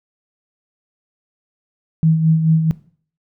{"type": "tone with tremolo", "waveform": "sine", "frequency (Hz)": 160.2, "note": "E3", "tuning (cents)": -49, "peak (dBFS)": -9, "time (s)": [2.03, 2.71], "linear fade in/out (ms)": 0, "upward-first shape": "sine", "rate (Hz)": 4.6, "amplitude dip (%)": 55, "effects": ["noise-tail reverb RT60 0.5 s tail -19 dB re dry"]}